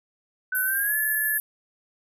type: tone with pitch glide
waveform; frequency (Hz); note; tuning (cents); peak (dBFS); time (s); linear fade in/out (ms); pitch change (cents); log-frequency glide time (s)
sine; 1510 to 1724.5; F#6 to A6; +35 to -35; -24; 0.52-1.38; 5; +230; 0.64-0.96
type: band-pass noise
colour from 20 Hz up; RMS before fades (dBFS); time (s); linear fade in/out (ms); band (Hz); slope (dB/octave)
pink; -28; 0.55-1.4; 0; 11000 to 13000; 96
effects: none